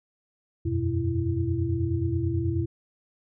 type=tone cluster; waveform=sine; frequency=86.1 / 95.4 / 123.1 / 333.3 Hz; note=F2 / G2 / B2 / E4; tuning=-24 / -47 / -5 / +19 cents; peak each=-29 dBFS; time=0.65-2.66 s; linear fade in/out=10 ms; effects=none